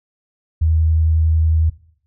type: tone with vibrato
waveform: sine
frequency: 79.9 Hz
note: D#2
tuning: 47 cents sharp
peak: -12 dBFS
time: 0.61-1.7 s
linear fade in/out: 10 ms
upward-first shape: sine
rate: 11 Hz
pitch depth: 10 cents each way
effects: noise-tail reverb RT60 0.6 s tail -18 dB re dry